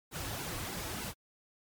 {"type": "noise with flanger", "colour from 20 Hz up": "pink", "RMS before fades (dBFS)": -39, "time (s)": [0.11, 1.14], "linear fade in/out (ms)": 50, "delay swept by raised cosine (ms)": [1.6, 5.1], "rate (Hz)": 3.3, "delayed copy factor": -0.75, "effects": ["MP3 96 kbps"]}